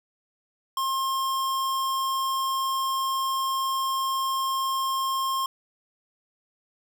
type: tone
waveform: square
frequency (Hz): 1067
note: C6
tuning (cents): +34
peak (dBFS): -25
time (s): 0.77-5.46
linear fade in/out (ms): 2
effects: none